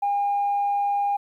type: tone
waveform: sine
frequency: 809 Hz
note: G#5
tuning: 46 cents flat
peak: -19 dBFS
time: 0.02-1.17 s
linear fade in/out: 10 ms
effects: tanh soft clip ceiling -17 dBFS + 10-bit